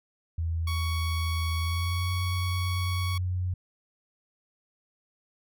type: tone with pitch glide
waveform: sine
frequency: 82.41 to 90.91 Hz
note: E2 to F#2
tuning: 0 to -30 cents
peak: -26 dBFS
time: 0.38-3.54 s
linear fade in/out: 5 ms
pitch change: +170 cents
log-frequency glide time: 1.56-2.07 s
type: tone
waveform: 15% pulse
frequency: 1117 Hz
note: C#6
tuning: 13 cents sharp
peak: -27 dBFS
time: 0.67-3.18 s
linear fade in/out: 5 ms
effects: none